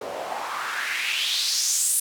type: noise with band-pass filter sweep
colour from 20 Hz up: white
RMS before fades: -26 dBFS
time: 0.01-2 s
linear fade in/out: 5 ms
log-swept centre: 480 to 10000 Hz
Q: 3.1
effects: none